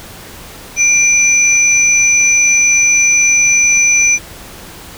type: tone pair together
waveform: sine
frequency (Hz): 2371 / 5975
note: D7 / F#8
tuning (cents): +16 / +16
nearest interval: octave + major third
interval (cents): 1600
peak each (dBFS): -10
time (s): 0.76-4.19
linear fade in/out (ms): 50
effects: pink hiss -33 dBFS RMS until 4.97 s